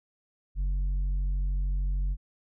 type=tone with tanh clipping; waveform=triangle; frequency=46.65 Hz; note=F#1; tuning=15 cents sharp; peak=-26 dBFS; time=0.55-2.17 s; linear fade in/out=50 ms; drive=9 dB; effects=none